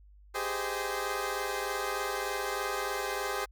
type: chord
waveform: 15% pulse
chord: Ab major seventh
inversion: third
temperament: equal with one note detuned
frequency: 392 / 415.3 / 517.5 / 622.3 Hz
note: G4 / Ab4 / C5 / Eb5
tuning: 0 / 0 / -19 / 0 cents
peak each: -30 / -30 / -30 / -35 dBFS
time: 0.34-3.46 s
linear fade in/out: 20 ms
effects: added 50 Hz sine -53 dBFS peak until 3.51 s